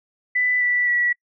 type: tone with pitch steps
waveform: sine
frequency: 1991 / 1965.9 / 1941 Hz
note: B6 / B6 / B6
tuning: +14 / -8 / -31 cents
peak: -17 dBFS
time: 0.35-1.13 s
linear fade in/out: 10 ms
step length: 260 ms
effects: noise-tail reverb RT60 0.1 s tail -26 dB re dry